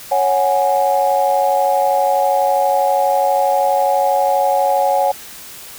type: chord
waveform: sine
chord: C# suspended fourth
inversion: none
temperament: just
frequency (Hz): 554.4 / 739.2 / 831.5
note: C#5 / F#5 / G#5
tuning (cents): 0 / -2 / +2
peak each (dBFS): -16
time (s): 0.11-5.12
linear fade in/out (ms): 10
effects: tanh soft clip ceiling -3 dBFS + white hiss -35 dBFS RMS until 5.78 s